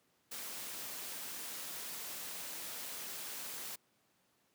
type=noise; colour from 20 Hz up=white; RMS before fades=-44 dBFS; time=0.31-3.76 s; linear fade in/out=10 ms; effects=pink hiss -74 dBFS RMS until 4.54 s + high-pass 150 Hz 12 dB/octave